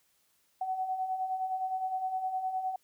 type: beating tone pair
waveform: sine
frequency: 744 / 753.7 Hz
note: F#5 / F#5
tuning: +9 / +32 cents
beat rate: 9.7 Hz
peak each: -39 / -31 dBFS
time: 0.61-2.76 s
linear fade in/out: 5 ms
effects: white hiss -71 dBFS RMS until 2.83 s